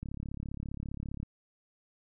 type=click train; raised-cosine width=5 ms; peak=-26 dBFS; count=43; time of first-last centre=0.03-1.23 s; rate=35 Hz; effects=none